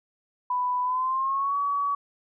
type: tone with pitch glide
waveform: sine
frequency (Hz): 993 to 1134.1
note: B5 to C#6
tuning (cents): +9 to +39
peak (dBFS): -23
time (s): 0.5-1.95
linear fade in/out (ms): 5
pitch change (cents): +230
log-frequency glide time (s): 0.83-1.57
effects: none